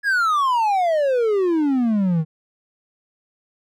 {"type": "exponential sweep", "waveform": "triangle", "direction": "down", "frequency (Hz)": [1700, 152.7], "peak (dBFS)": -14, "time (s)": [0.03, 2.25], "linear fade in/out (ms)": 50, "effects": []}